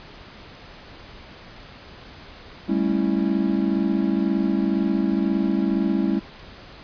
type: chord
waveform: triangle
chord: A dominant seventh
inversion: third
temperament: just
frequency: 198 / 220 / 275 / 330 Hz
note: G3 / A3 / C#4 / E4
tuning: +18 / 0 / -14 / +2 cents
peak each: -21 / -24 / -23 / -23 dBFS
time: 2.68-6.2 s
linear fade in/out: 20 ms
effects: pink hiss -43 dBFS RMS until 6.83 s + resampled to 11025 Hz